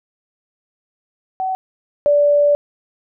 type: tone pair in turn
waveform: sine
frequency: 755 / 581.7 Hz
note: F#5 / D5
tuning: +35 / -17 cents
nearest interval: perfect fourth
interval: 452 cents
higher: first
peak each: -18 / -10 dBFS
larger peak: second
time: 1.4-1.55 / 2.06-2.55 s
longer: second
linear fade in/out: 0 ms
effects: none